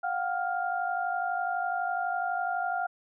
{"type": "tone cluster", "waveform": "sine", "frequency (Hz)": [712, 764, 1403], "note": ["F5", "G5", "F6"], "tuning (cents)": [33, -45, 8], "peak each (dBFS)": [-31, -32, -33], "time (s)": [0.03, 2.87], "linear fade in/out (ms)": 10, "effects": []}